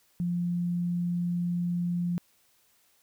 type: tone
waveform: sine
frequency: 174.61 Hz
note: F3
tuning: in tune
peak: -26 dBFS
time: 0.2-2.18 s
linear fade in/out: 0 ms
effects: white hiss -66 dBFS RMS until 3.02 s